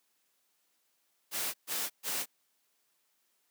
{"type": "noise bursts", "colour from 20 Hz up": "white", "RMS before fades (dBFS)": -34, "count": 3, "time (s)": [1.31, 2.26], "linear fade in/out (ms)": 50, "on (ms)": 230, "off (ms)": 130, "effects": ["white hiss -75 dBFS RMS until 3.5 s", "high-pass 200 Hz 12 dB/octave"]}